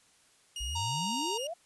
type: tone with pitch glide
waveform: sawtooth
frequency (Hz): 2868 to 2848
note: F7 to F7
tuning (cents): +45 to +33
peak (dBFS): -33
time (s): 0.56-1.47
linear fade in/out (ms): 2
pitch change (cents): -12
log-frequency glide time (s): 0.98-1.17
type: exponential sweep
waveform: sine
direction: up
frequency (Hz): 55 to 719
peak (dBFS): -35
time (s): 0.6-1.54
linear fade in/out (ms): 10
type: harmonic tone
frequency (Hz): 926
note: A#5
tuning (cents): -12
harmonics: 1 / 3 / 4 / 5 / 6 / 7 / 8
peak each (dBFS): -34 / -44 / -45 / -42 / -49 / -48 / -46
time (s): 0.75-1.38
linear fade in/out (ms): 10
effects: white hiss -64 dBFS RMS until 1.65 s + resampled to 24000 Hz